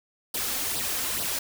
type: noise with flanger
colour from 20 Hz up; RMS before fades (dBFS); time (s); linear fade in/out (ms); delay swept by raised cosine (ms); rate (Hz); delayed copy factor
white; -29; 0.34-1.39; 5; 0.21 to 3.91; 2.3; +0.65
effects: none